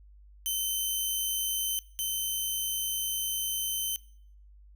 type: tone pair in turn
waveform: 10% pulse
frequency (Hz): 3070 / 3070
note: G7 / G7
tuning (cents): -37 / -37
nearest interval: unison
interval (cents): 0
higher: neither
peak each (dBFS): -20 / -21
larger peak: first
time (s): 0.46-1.79 / 1.99-3.96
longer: second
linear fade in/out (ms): 0
effects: noise-tail reverb RT60 0.6 s tail -21 dB re dry + added 50 Hz sine -51 dBFS peak until 4.75 s